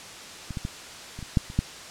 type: clicks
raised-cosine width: 5 ms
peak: -21 / -18 / -17 / -25 / -24 / -7 / -26 / -9 dBFS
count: 8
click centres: 0.507 / 0.572 / 0.651 / 1.19 / 1.227 / 1.372 / 1.501 / 1.59 s
effects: white hiss -41 dBFS RMS until 1.9 s + low-pass 7000 Hz 12 dB/octave